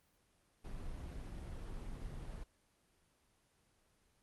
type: noise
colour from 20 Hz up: brown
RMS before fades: -45 dBFS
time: 0.64-2.44 s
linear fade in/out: 10 ms
effects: pink hiss -74 dBFS RMS until 4.22 s + Opus 24 kbps